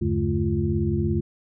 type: tone cluster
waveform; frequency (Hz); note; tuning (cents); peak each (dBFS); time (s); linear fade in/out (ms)
sine; 80.2 / 97.4 / 143.7 / 215.2 / 347; E2 / G2 / D3 / A3 / F4; -47 / -11 / -37 / -38 / -11; -27; 0.01-1.21; 10
effects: none